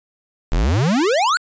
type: exponential sweep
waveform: square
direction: up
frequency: 35.75 to 1519 Hz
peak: -15 dBFS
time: 0.52-1.37 s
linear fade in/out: 0 ms
effects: resampled to 16000 Hz